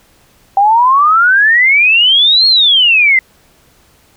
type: exponential two-way sweep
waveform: sine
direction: up then down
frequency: 776 to 4328 to 2024 Hz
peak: -5 dBFS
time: 0.57-3.19 s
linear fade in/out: 2 ms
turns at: 2.47 s
effects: pink hiss -49 dBFS RMS until 4.16 s